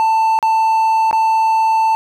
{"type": "tone with dropouts", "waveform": "triangle", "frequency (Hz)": 888, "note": "A5", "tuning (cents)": 16, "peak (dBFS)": -9, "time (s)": [0, 1.95], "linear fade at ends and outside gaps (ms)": 0, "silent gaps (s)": [[0.389, 0.427], [1.111, 1.129]], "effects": []}